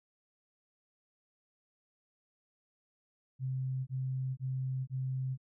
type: tone bursts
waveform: sine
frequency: 130.81 Hz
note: C3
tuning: in tune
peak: -32 dBFS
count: 4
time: 3.39-5.376 s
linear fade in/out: 50 ms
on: 480 ms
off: 22 ms
effects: none